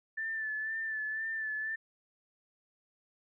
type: tone with vibrato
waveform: sine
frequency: 1760 Hz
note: A6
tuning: in tune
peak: -33 dBFS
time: 0.17-1.76 s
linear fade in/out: 10 ms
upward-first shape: sine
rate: 2 Hz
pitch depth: 35 cents each way
effects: none